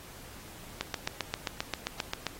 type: click train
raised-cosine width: 0.2 ms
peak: -12 dBFS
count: 12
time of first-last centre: 0.81-2.267 s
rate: 7.55 Hz
effects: pink hiss -49 dBFS RMS until 2.39 s + AAC 48 kbps